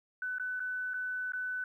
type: tone with dropouts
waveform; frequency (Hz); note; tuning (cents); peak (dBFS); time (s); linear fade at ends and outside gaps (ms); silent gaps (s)
sine; 1500; F#6; +23; -33; 0.22-1.64; 2; 0.384-0.397 / 0.596-0.602 / 0.936-0.941 / 1.321-1.334
effects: 12-bit